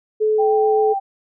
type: tone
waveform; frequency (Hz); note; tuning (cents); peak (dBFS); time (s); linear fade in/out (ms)
sine; 430.8; A4; -37; -14; 0.2-0.94; 20
type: tone with vibrato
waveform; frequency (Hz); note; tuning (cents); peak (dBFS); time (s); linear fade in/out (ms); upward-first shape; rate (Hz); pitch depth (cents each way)
sine; 784; G5; 0; -19; 0.38-1; 20; sine; 7.7; 13
effects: none

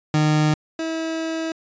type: tone pair in turn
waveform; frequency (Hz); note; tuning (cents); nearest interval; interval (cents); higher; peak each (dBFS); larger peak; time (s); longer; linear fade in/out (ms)
30% pulse; 152.8 / 323.8; D#3 / E4; -31 / -31; octave + minor second; 1300; second; -13 / -21; first; 0.14-0.54 / 0.79-1.52; second; 2
effects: resampled to 16000 Hz

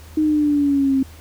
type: linear sweep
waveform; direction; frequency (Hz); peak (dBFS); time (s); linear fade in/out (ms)
sine; down; 311.1 to 264.5; -14; 0.17-1.03; 5
effects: added 79 Hz sine -39 dBFS peak until 1.2 s + pink hiss -46 dBFS RMS until 1.2 s

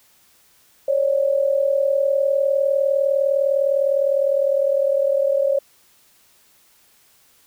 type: tone pair together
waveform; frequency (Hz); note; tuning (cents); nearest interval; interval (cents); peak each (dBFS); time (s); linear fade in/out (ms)
sine; 547.2 / 587; C#5 / D5; -23 / -1; minor second; 122; -17 / -21; 0.88-5.59; 5
effects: white hiss -56 dBFS RMS until 7.46 s

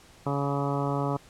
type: harmonic tone with a mistuned harmonic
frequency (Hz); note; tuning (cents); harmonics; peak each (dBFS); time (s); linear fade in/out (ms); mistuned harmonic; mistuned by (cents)
140.8; C#3; +27; 1 / 2 / 3 / 4 / 5 / 6 / 7 / 8 / 9; -29 / -32 / -34 / -35 / -36 / -37 / -37 / -38 / -39; 0.26-1.17; 5; 8; +20
effects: pink hiss -54 dBFS RMS until 1.29 s + low-pass 10000 Hz 12 dB/octave

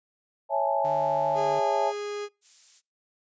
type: chord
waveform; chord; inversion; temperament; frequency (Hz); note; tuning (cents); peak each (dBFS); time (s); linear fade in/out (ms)
sine; A major seventh; first; equal with one note detuned; 554.4 / 659.3 / 825.8 / 880; C#5 / E5 / G#5 / A5; 0 / 0 / -10 / 0; -28; 0.49-1.93; 50
type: tone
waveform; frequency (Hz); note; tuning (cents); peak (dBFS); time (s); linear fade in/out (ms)
sawtooth; 149.5; D3; +31; -35; 0.84-1.6; 10
type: tone with pitch glide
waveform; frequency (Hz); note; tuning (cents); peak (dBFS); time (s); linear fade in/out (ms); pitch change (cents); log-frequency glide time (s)
45% pulse; 410.1 to 412.7; G#4 to G#4; -22 to -11; -31; 1.34-2.29; 50; +11; 1.78-1.91
type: noise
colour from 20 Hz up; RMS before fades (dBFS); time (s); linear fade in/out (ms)
violet; -45; 2.41-2.82; 50
effects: noise-tail reverb RT60 0.3 s tail -26 dB re dry + resampled to 16000 Hz

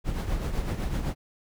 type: noise with tremolo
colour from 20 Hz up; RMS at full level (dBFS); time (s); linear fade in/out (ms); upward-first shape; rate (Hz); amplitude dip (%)
brown; -26; 0.04-1.15; 50; triangle; 7.9; 60
effects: none

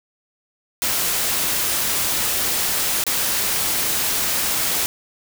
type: noise with dropouts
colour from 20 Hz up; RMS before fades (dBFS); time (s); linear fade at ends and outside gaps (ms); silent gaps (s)
white; -21; 0.82-4.86; 0; 3.038-3.066
effects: none

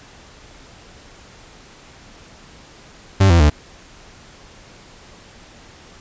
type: tone with pitch steps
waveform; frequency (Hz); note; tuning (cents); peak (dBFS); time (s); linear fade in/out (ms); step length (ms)
40% pulse; 97 / 84.93 / 74.37; G2 / F2 / D2; -18 / -48 / +22; -8; 3.2-3.5; 10; 100
effects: pink hiss -44 dBFS RMS until 6 s + resampled to 16000 Hz

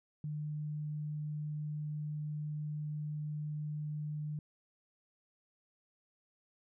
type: tone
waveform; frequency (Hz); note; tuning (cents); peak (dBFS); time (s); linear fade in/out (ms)
sine; 150.5; D3; +43; -36; 0.24-4.39; 2
effects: none

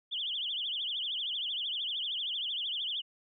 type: tone with vibrato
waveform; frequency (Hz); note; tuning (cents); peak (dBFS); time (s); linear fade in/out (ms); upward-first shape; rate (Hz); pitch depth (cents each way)
sine; 3196; G7; +33; -32; 0.11-3.02; 20; triangle; 13; 220
effects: none

